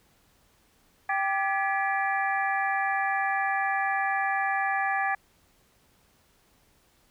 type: harmonic tone with a mistuned harmonic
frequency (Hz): 392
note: G4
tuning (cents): 0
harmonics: 2 / 3 / 4 / 5 / 6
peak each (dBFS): -27 / -34 / -29 / -34 / -38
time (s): 1.09-5.15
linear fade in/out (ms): 5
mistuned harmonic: 4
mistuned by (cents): +140
effects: pink hiss -64 dBFS RMS until 7.1 s